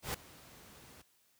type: noise with ADSR envelope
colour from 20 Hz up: pink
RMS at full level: -35 dBFS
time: 0.02-1.02 s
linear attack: 120 ms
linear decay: 6 ms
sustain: -21 dB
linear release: 8 ms
effects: white hiss -71 dBFS RMS until 1.39 s + high-pass 60 Hz 12 dB/octave